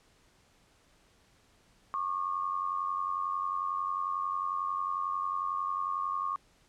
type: tone pair together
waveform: sine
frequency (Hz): 1099.9 / 1191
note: C#6 / D6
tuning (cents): -14 / +24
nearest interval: minor second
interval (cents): 138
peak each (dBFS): -32 / -34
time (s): 1.94-6.36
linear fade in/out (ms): 0
effects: pink hiss -65 dBFS RMS until 6.68 s + low-pass 9000 Hz 12 dB/octave